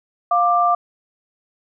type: tone pair together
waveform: sine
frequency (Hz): 702.8 / 1182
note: F5 / D6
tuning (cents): +11 / +11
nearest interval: major sixth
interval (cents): 900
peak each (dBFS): -16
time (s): 0.31-0.75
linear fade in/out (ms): 5
effects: none